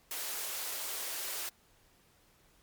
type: high-pass noise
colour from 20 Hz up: white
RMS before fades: -38 dBFS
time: 0.11-1.49 s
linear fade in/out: 2 ms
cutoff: 340 Hz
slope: 24 dB/octave
effects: pink hiss -66 dBFS RMS until 2.62 s + MP3 96 kbps